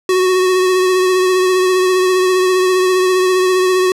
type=tone with vibrato; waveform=square; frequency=370 Hz; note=F#4; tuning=in tune; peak=-11 dBFS; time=0.09-3.92 s; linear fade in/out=2 ms; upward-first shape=triangle; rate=15 Hz; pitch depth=29 cents each way; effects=low-pass 11000 Hz 12 dB/octave